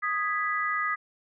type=chord; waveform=sine; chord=G# minor; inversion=second; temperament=equal; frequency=1244.5 / 1661.2 / 1975.5 Hz; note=D#6 / G#6 / B6; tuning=0 / 0 / 0 cents; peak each=-28 / -33 / -30 dBFS; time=0.02-0.96 s; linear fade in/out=20 ms; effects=none